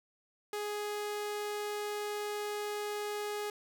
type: tone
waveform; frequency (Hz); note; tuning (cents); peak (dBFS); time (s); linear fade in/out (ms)
sawtooth; 416.2; G#4; +4; -31; 0.53-3.5; 2
effects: none